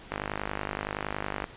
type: click train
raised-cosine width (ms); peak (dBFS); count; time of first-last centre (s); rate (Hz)
0.5; -15; 68; 0.12-1.441; 50.7
effects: pink hiss -48 dBFS RMS until 1.56 s + resampled to 8000 Hz